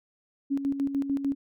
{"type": "tone with tremolo", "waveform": "sine", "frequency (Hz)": 277.2, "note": "C#4", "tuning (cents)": 0, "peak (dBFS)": -23, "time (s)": [0.5, 1.35], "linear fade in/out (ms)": 20, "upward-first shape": "square", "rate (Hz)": 6.7, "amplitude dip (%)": 60, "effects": []}